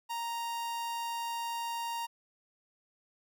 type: tone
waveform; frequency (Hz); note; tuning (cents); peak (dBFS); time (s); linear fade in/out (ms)
45% pulse; 932.3; A#5; 0; -34; 0.09-2.07; 20
effects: none